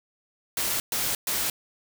white noise bursts, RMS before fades -27 dBFS, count 3, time 0.57-1.5 s, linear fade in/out 2 ms, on 230 ms, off 120 ms, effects none

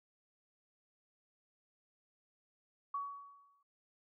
sine tone with exponential decay, 1127 Hz, C#6, 28 cents sharp, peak -34 dBFS, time 2.94-3.63 s, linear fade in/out 5 ms, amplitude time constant 150 ms, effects none

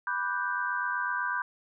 sine chord, G major seventh, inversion first, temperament equal, 987.8 / 1174.7 / 1480 / 1568 Hz, B5 / D6 / F#6 / G6, 0 / 0 / 0 / 0 cents, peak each -33 / -36 / -36 / -31 dBFS, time 0.07-1.42 s, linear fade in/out 2 ms, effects none

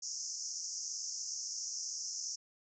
pink band-pass noise, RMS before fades -41 dBFS, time 0.02-2.36 s, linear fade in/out 10 ms, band 5200 to 6800 Hz, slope 96 dB/octave, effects none

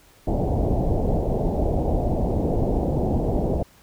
pink low-pass noise, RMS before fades -22 dBFS, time 0.27-3.63 s, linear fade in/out 5 ms, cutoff 770 Hz, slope 48 dB/octave, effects pink hiss -54 dBFS RMS until 3.82 s

